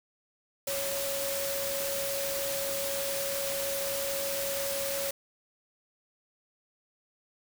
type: tone in noise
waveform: sine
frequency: 554.4 Hz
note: C#5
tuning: in tune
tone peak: -33 dBFS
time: 0.67-5.11 s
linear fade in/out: 5 ms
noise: white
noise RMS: -34 dBFS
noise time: 0.67-5.11 s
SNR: -2 dB
effects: none